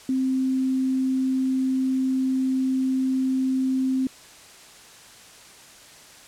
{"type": "tone", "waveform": "sine", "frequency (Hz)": 261.6, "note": "C4", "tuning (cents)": 0, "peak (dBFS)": -20, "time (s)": [0.09, 4.07], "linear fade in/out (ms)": 2, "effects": ["white hiss -47 dBFS RMS until 6.27 s", "low-pass 9000 Hz 12 dB/octave"]}